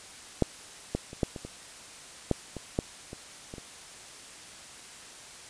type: clicks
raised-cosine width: 2 ms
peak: -8 / -14 / -28 / -11 / -24 / -25 / -10 / -23 / -12 / -26 / -26 / -28 dBFS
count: 12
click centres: 0.423 / 0.95 / 1.131 / 1.232 / 1.362 / 1.45 / 2.313 / 2.567 / 2.789 / 3.131 / 3.539 / 3.582 s
effects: white hiss -47 dBFS RMS until 5.49 s + resampled to 22050 Hz